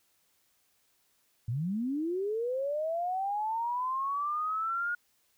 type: linear sweep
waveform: sine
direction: up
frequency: 106.1 to 1440 Hz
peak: -29 dBFS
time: 1.48-4.95 s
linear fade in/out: 5 ms
effects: white hiss -71 dBFS RMS until 5.37 s